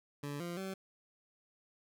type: tone with pitch steps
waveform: 20% pulse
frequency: 144 / 173 / 191.3 Hz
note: D3 / F3 / G3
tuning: -34 / -16 / -42 cents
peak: -34 dBFS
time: 0.23-0.74 s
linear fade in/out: 5 ms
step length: 170 ms
effects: none